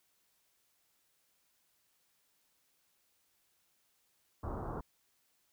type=low-pass noise; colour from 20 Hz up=pink; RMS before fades=-40 dBFS; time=4.43-4.81 s; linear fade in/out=5 ms; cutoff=1300 Hz; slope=48 dB/octave; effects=white hiss -75 dBFS RMS until 5.52 s